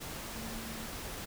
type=tone in noise; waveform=sine; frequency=224.6 Hz; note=A3; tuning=36 cents sharp; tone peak=-44 dBFS; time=0.34-0.88 s; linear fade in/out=20 ms; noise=pink; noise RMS=-42 dBFS; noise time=0-1.26 s; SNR=-5 dB; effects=none